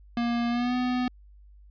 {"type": "tone with pitch glide", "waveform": "square", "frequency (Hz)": [236.6, 249.7], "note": ["A#3", "B3"], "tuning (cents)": [26, 19], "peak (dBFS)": -25, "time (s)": [0.17, 1.08], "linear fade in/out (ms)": 2, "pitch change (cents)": 93, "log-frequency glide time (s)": [0.49, 0.75], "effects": ["added 50 Hz sine -49 dBFS peak until 1.7 s", "resampled to 11025 Hz"]}